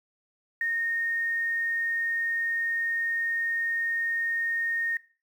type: tone with quantisation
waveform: sine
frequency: 1845 Hz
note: A#6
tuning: 18 cents flat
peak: -25 dBFS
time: 0.61-4.97 s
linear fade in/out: 2 ms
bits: 9
effects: noise-tail reverb RT60 0.4 s tail -20 dB re dry